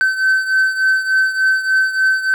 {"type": "beating tone pair", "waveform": "triangle", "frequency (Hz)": [1535, 1538.4], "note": ["G6", "G6"], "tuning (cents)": [-37, -33], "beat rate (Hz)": 3.4, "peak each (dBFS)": [-12, -17], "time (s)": [0.01, 2.34], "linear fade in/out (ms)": 0, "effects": []}